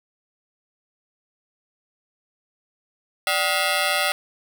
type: ring-modulated tone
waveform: 10% pulse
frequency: 676 Hz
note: E5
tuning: 43 cents sharp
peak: -8 dBFS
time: 3.27-4.12 s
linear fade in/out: 0 ms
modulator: 86.7 Hz
effects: none